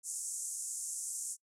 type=band-pass noise; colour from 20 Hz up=pink; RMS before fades=-40 dBFS; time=0.03-1.37 s; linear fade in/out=50 ms; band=6600 to 10000 Hz; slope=48 dB/octave; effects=noise-tail reverb RT60 0.1 s tail -24 dB re dry